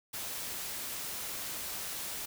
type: noise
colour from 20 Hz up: white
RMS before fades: -39 dBFS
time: 0.13-2.26 s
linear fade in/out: 10 ms
effects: none